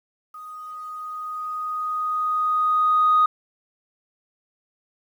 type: tone with level ramp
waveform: sine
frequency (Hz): 1244.5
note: D#6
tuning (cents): 0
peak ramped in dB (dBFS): -36 to -12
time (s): 0.34-3.26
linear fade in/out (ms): 5
effects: tanh soft clip ceiling -10 dBFS + 9-bit